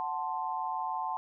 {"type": "chord", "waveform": "sine", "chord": "F# diminished", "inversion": "none", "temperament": "equal", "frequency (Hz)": [740, 880, 1046.5], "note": ["F#5", "A5", "C6"], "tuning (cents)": [0, 0, 0], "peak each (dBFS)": [-37, -34, -36], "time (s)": [0, 1.17], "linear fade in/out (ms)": 0, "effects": []}